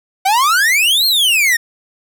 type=exponential two-way sweep; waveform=45% pulse; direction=up then down; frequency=740 to 4329 to 1804 Hz; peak=-10 dBFS; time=0.25-1.57 s; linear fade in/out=10 ms; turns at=1.06 s; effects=none